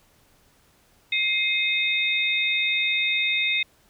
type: tone cluster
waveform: sine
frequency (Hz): 2116 / 2539 / 3664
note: C7 / D#7 / A#7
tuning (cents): +19 / +34 / -31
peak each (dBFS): -25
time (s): 1.12-3.63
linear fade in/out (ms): 5
effects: pink hiss -60 dBFS RMS until 3.89 s